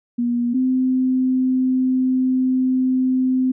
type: tone pair in turn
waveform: sine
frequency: 240 / 257.6 Hz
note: B3 / C4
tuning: -49 / -27 cents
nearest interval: minor second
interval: 122 cents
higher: second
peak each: -17 / -15 dBFS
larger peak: second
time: 0.18-0.54 / 0.54-3.52 s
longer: second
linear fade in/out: 10 ms
effects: none